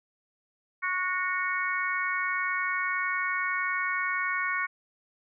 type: harmonic tone with a mistuned harmonic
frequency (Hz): 369.1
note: F#4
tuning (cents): -4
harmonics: 3 / 4 / 5 / 6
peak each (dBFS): -32 / -32 / -32 / -32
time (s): 0.82-4.67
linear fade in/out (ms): 20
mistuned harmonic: 4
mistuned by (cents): -21
effects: none